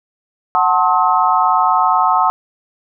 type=chord; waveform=sine; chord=F# diminished seventh; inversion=none; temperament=just; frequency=740 / 888 / 1065.6 / 1278.7 Hz; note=F#5 / A5 / C6 / Eb6; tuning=0 / +16 / +31 / +47 cents; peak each=-16 dBFS; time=0.55-2.3 s; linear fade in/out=0 ms; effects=none

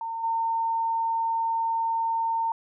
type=tone with level steps; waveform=sine; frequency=910 Hz; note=A#5; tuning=42 cents flat; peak=-29 / -23 dBFS; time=0.01-2.52 s; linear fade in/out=2 ms; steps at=0.23 s; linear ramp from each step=10 ms; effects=none

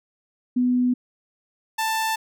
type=tone pair in turn; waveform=sine / sawtooth; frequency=248.5 / 885.6 Hz; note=B3 / A5; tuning=+11 / +11 cents; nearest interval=octave + minor seventh; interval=2200 cents; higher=second; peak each=-17 / -18 dBFS; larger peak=first; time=0.56-0.94 / 1.78-2.16 s; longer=neither; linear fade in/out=10 ms; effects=none

